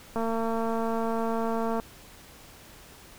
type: click train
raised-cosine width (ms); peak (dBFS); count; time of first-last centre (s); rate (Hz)
1; -17; 373; 0.16-1.799; 227
effects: pink hiss -50 dBFS RMS until 3.18 s